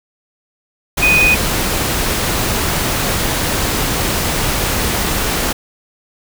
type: tone in noise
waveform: sine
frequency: 2489 Hz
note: D#7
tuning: in tune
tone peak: -9 dBFS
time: 1.02-1.35 s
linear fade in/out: 10 ms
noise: pink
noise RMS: -17 dBFS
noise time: 0.97-5.53 s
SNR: +5 dB
effects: none